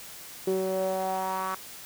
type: tone with band-pass filter sweep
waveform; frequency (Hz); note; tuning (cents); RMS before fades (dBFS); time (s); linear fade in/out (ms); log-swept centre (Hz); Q
sawtooth; 188.6; F#3; +33; -29; 0.47-1.55; 5; 390 to 1200; 4.2
effects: white hiss -44 dBFS RMS until 1.85 s